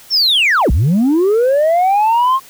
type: linear two-way sweep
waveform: sine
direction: down then up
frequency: 5588 to 49.66 to 1082 Hz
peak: -7 dBFS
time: 0.1-2.4 s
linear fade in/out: 50 ms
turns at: 0.71 s
effects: tanh soft clip ceiling -8 dBFS + white hiss -41 dBFS RMS until 2.49 s